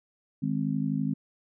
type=harmonic tone; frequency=52 Hz; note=G#1; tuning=3 cents sharp; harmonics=3 / 4 / 5; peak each=-30 / -30 / -30 dBFS; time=0.42-1.14 s; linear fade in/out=10 ms; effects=none